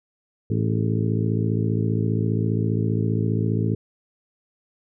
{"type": "harmonic tone with a mistuned harmonic", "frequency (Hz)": 55, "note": "A1", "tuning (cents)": 0, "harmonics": [2, 3, 4, 5, 6, 7, 8], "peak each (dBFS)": [-22, -26, -28, -30, -32, -33, -34], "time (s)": [0.5, 3.75], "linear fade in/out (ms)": 5, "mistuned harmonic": 7, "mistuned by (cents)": 70, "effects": []}